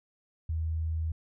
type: tone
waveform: sine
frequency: 80.3 Hz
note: E2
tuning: 45 cents flat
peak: -28 dBFS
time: 0.49-1.12 s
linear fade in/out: 5 ms
effects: none